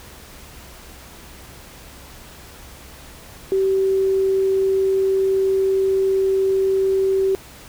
sine tone, 384.9 Hz, G4, 32 cents flat, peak -15 dBFS, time 3.52-7.35 s, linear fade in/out 0 ms, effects added 65 Hz sine -47 dBFS peak until 7.68 s + pink hiss -42 dBFS RMS until 7.68 s

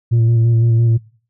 sine tone with vibrato, 115.5 Hz, A#2, 16 cents flat, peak -7 dBFS, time 0.11-0.98 s, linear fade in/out 20 ms, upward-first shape square, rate 5.9 Hz, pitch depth 22 cents each way, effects noise-tail reverb RT60 0.4 s tail -21 dB re dry + tanh soft clip ceiling -9 dBFS

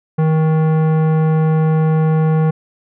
sine tone with tanh clipping, 157.8 Hz, D#3, 25 cents sharp, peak -13 dBFS, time 0.18-2.51 s, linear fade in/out 10 ms, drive 16 dB, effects none

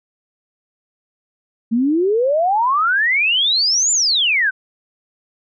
sine exponential two-way sweep, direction up then down, 220 to 7300 to 1480 Hz, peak -13 dBFS, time 1.71-4.51 s, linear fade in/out 20 ms, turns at 3.92 s, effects none

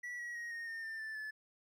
triangle tone with pitch steps, 1948 / 1915.6 / 1883.8 / 1852.5 / 1821.8 / 1791.5 / 1761.7 / 1732.5 Hz, B6 / A#6 / A#6 / A#6 / A#6 / A6 / A6 / A6, -24 / +47 / +18 / -11 / -40 / +31 / +2 / -27 cents, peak -39 dBFS, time 0.03-1.31 s, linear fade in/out 10 ms, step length 160 ms, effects none

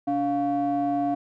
triangle ring-modulated tone, 207.7 Hz, G#3, in tune, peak -17 dBFS, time 0.07-1.15 s, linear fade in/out 10 ms, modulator 495 Hz, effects none

